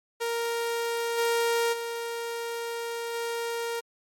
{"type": "tone with level steps", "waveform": "sawtooth", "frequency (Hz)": 466.2, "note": "A#4", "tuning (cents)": 0, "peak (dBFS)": [-23, -19, -27, -25], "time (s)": [0.2, 3.81], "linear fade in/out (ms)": 20, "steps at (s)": [1.17, 1.72, 3.13], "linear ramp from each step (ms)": 20, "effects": ["MP3 64 kbps"]}